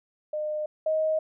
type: tone pair in turn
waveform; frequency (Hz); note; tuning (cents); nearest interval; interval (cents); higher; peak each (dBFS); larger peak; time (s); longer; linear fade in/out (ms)
sine; 608 / 628; D#5 / D#5; -40 / +16; minor second; 56; second; -27 / -22; second; 0.33-0.66 / 0.86-1.19; neither; 5
effects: none